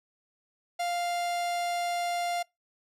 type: tone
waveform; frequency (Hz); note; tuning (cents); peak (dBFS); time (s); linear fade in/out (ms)
45% pulse; 698.5; F5; 0; -28; 0.79-2.43; 10
effects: noise-tail reverb RT60 0.2 s tail -25 dB re dry + low-pass 11000 Hz 12 dB/octave